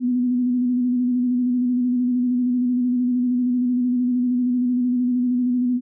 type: tone with vibrato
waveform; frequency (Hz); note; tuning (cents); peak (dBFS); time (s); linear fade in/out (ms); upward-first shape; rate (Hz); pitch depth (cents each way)
sine; 247.7; B3; +5; -17; 0-5.81; 50; square; 13; 26
effects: none